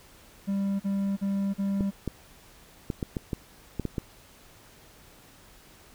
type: tone bursts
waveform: triangle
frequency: 197.4 Hz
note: G3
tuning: 12 cents sharp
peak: -23 dBFS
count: 4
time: 0.47-1.91 s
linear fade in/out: 20 ms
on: 330 ms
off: 40 ms
type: clicks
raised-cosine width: 3 ms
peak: -16 dBFS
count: 9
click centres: 1.808 / 2.077 / 2.902 / 3.028 / 3.168 / 3.332 / 3.797 / 3.853 / 3.982 s
effects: pink hiss -54 dBFS RMS until 5.94 s